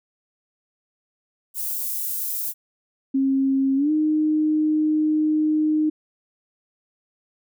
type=high-pass noise; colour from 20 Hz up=white; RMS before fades=-27 dBFS; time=1.54-2.54 s; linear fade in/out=50 ms; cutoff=12000 Hz; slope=12 dB/octave
type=tone with pitch glide; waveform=sine; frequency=269.5 to 307.8 Hz; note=C#4 to D#4; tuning=-49 to -19 cents; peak=-17 dBFS; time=3.14-5.9 s; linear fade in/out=10 ms; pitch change=+230 cents; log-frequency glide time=3.76-3.91 s
effects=none